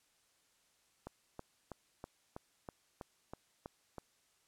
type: click train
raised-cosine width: 1 ms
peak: -30 dBFS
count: 10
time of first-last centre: 1.07-3.983 s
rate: 3.09 Hz
effects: white hiss -73 dBFS RMS until 4.47 s + low-pass 10000 Hz 12 dB/octave